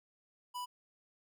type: tone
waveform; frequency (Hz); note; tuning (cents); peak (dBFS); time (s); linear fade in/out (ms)
square; 987.8; B5; 0; -39; 0.54-0.66; 20
effects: none